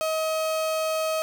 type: tone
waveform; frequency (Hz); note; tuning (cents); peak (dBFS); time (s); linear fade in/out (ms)
35% pulse; 634; D#5; +32; -22; 0.01-1.22; 0
effects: none